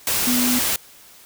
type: tone in noise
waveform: sine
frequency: 246.9 Hz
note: B3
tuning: in tune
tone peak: -19 dBFS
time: 0.27-0.59 s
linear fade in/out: 2 ms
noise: white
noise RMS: -21 dBFS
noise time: 0.07-0.76 s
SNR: -1 dB
effects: white hiss -47 dBFS RMS until 1.25 s